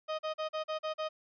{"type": "tone bursts", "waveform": "30% pulse", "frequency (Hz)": 624, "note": "D#5", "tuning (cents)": 5, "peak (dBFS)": -30, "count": 7, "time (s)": [0.08, 1.09], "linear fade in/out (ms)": 20, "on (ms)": 110, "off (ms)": 40, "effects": ["resampled to 11025 Hz"]}